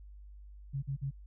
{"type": "tone bursts", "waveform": "sine", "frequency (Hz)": 137.2, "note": "C#3", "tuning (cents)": -17, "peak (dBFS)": -32, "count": 3, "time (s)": [0.73, 1.111], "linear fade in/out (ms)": 20, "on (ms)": 97, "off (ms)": 45, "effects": ["added 50 Hz sine -48 dBFS peak until 1.26 s"]}